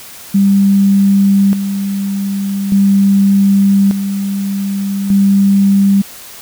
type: tone with tremolo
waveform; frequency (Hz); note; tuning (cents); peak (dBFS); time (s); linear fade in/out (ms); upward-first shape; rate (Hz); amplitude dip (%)
sine; 197.6; G3; +14; -6; 0.34-6.02; 10; square; 0.42; 60
effects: white hiss -33 dBFS RMS until 6.41 s